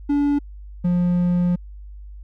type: tone pair in turn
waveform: triangle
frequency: 287.3 / 176.83 Hz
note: D4 / F3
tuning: -38 / +22 cents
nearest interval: minor sixth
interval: 840 cents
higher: first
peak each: -14 dBFS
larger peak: neither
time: 0.09-0.39 / 0.84-1.56 s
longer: second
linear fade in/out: 10 ms
effects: added 50 Hz sine -35 dBFS peak until 2.23 s